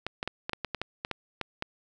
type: clicks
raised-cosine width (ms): 0.3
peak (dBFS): -15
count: 12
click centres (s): 0.066 / 0.229 / 0.276 / 0.495 / 0.533 / 0.647 / 0.747 / 0.816 / 1.049 / 1.113 / 1.413 / 1.624
effects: none